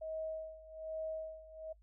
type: tone with tremolo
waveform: sine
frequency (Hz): 635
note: D#5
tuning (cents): +35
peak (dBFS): -37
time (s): 0.01-1.73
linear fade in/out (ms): 10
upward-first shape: sine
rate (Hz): 1.2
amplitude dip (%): 85
effects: noise-tail reverb RT60 0.1 s tail -21 dB re dry + added 52 Hz sine -61 dBFS peak until 1.82 s